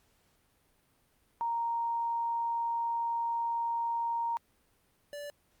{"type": "tone pair in turn", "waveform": ["sine", "square"], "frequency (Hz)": [931, 581.3], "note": ["A#5", "D5"], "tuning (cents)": [-2, -18], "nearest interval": "minor sixth", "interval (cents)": 816, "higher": "first", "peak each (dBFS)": [-29, -40], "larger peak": "first", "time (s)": [[1.41, 4.37], [5.13, 5.3]], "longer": "first", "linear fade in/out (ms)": 0, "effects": ["pink hiss -70 dBFS RMS until 5.6 s", "Opus 48 kbps"]}